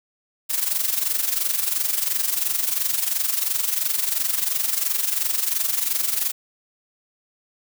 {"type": "noise with amplitude modulation", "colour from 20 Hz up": "blue", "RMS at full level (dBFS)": -20, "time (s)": [0.49, 6.32], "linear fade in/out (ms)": 20, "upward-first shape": "sine", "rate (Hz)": 22.9, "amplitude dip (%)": 70, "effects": []}